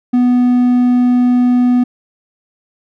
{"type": "tone", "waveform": "triangle", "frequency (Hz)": 246.9, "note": "B3", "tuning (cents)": 0, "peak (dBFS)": -6, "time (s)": [0.13, 1.84], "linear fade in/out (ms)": 10, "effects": []}